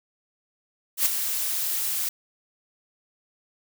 blue noise with ADSR envelope, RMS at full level -19 dBFS, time 0.97-2.09 s, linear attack 86 ms, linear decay 17 ms, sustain -8 dB, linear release 4 ms, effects none

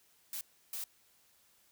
blue noise bursts at uneven times, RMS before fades -40 dBFS, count 2, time 0.33-0.41 / 0.73-0.84 s, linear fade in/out 2 ms, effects white hiss -68 dBFS RMS until 1.71 s

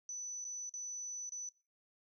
sine tone with dropouts, 5980 Hz, F#8, 17 cents sharp, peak -40 dBFS, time 0.09-1.49 s, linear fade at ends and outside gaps 2 ms, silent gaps 0.444-0.449 / 0.695-0.738 / 1.294-1.32 s, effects noise-tail reverb RT60 0.3 s tail -19 dB re dry

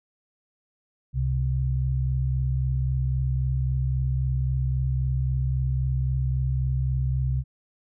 sine tone pair together, 66.8 / 130.55 Hz, C2 / C3, +36 / -3 cents, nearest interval octave, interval 1161 cents, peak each -25 / -24 dBFS, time 1.13-7.44 s, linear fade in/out 50 ms, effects none

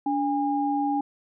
sine tone pair together, 287.8 / 814 Hz, D4 / G#5, -35 / -35 cents, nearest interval octave + tritone, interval 1800 cents, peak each -25 dBFS, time 0.06-1.01 s, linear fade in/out 5 ms, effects none

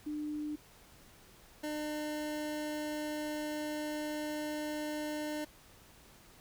sine / 25% pulse tone pair in turn, 300 / 301.7 Hz, D4 / D4, +37 / +47 cents, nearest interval unison, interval 10 cents, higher second, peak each -35 / -32 dBFS, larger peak second, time 0.06-0.56 / 1.63-5.45 s, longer second, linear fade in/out 10 ms, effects pink hiss -59 dBFS RMS until 6.4 s

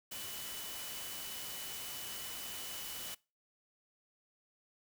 sine tone in noise, 2975 Hz, F#7, 9 cents sharp, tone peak -50 dBFS, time 0.11-3.15 s, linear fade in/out 10 ms, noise white, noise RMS -44 dBFS, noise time 0.11-3.15 s, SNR -9 dB, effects noise-tail reverb RT60 0.3 s tail -23 dB re dry

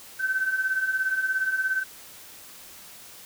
sine beating tone pair, 1522 / 1539 Hz, F#6 / G6, +48 / -32 cents, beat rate 17 Hz, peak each -30 / -24 dBFS, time 0.19-1.84 s, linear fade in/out 20 ms, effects white hiss -46 dBFS RMS until 3.25 s

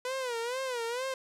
sawtooth tone with vibrato, 493.9 Hz, B4, in tune, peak -28 dBFS, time 0.05-1.14 s, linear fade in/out 2 ms, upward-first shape sine, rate 2.2 Hz, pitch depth 130 cents each way, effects low-pass 10000 Hz 12 dB/octave

